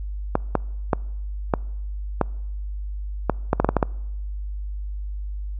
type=clicks; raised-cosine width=1 ms; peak=-3 dBFS; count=12; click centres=0.354 / 0.553 / 0.932 / 1.538 / 2.213 / 3.297 / 3.531 / 3.6 / 3.646 / 3.69 / 3.767 / 3.828 s; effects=noise-tail reverb RT60 1.0 s tail -26 dB re dry + added 50 Hz sine -27 dBFS peak until 5.59 s